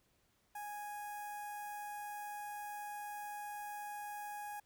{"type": "tone with notch filter", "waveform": "sawtooth", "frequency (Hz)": 829, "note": "G#5", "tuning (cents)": -3, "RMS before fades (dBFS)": -45, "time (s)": [0.55, 4.6], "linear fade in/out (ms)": 5, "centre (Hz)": 3900, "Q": 0.51, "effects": ["pink hiss -75 dBFS RMS until 4.65 s"]}